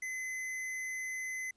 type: tone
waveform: square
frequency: 2037 Hz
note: C7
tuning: 47 cents flat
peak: -37 dBFS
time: 0.02-1.51 s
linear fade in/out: 5 ms
effects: pink hiss -75 dBFS RMS until 1.56 s + resampled to 22050 Hz